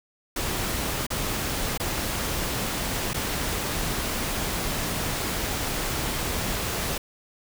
pink noise with dropouts, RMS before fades -28 dBFS, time 0.36-6.98 s, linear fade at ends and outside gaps 5 ms, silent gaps 1.067-1.103 / 1.777-1.798 / 3.134-3.142 s, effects none

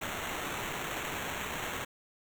white noise with sample-and-hold, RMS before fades -37 dBFS, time 0.01-1.85 s, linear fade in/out 10 ms, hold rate 4900 Hz, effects none

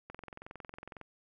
click train, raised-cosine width 0.5 ms, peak -30 dBFS, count 21, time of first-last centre 0.1-1.013 s, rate 21.9 Hz, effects none

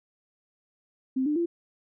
sine tone with pitch steps, 261.6 / 298.8 / 341.2 Hz, C4 / D4 / F4, 0 / +30 / -40 cents, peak -23 dBFS, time 1.16-1.46 s, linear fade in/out 10 ms, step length 100 ms, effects none

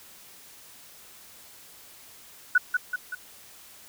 sine tone with echo, 1480 Hz, F#6, in tune, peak -15 dBFS, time 2.55-2.58 s, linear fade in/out 5 ms, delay 190 ms, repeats 3, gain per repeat -5 dB, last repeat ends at 3.15 s, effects white hiss -50 dBFS RMS until 3.88 s

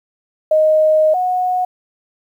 sine tone pair in turn, 622.3 / 731.3 Hz, D#5 / F#5, 0 / -20 cents, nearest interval minor third, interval 280 cents, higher second, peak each -9 / -14 dBFS, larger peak first, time 0.51-1.14 / 1.14-1.65 s, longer first, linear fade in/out 5 ms, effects 8-bit

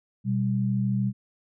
sine tone pair together, 123.47 / 196.78 Hz, B2 / G3, 0 / +7 cents, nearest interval minor sixth, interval 807 cents, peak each -25 dBFS, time 0.24-1.13 s, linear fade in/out 50 ms, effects none

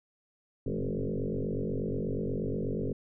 sine tone with frequency modulation, 123.47 Hz, B2, in tune, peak -29 dBFS, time 0.66-2.93 s, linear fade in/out 5 ms, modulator 48.3 Hz, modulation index 7.6, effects none

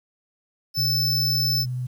square tone, 5274 Hz, E8, in tune, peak -21 dBFS, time 0.74-1.66 s, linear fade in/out 50 ms
sine tone with vibrato, 125.7 Hz, B2, 31 cents sharp, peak -25 dBFS, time 0.77-1.87 s, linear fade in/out 10 ms, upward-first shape sine, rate 14 Hz, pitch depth 8 cents each way
effects 9-bit

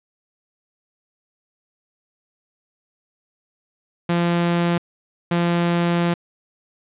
sawtooth tone pair in turn, 172.1 / 172.1 Hz, F3 / F3, -25 / -25 cents, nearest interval unison, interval 0 cents, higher neither, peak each -13 dBFS, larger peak neither, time 4.09-4.78 / 5.31-6.14 s, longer second, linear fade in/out 5 ms, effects resampled to 8000 Hz + 8-bit

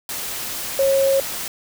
sine tone in noise, 544 Hz, C#5, 33 cents flat, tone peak -14 dBFS, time 0.79-1.2 s, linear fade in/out 2 ms, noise white, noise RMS -28 dBFS, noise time 0.09-1.48 s, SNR +11 dB, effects none

